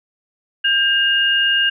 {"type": "tone pair together", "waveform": "sine", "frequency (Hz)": [1600, 2836], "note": ["G6", "F7"], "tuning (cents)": [35, 26], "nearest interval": "minor seventh", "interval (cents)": 991, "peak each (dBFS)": [-17, -15], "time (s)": [0.64, 1.7], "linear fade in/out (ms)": 10, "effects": []}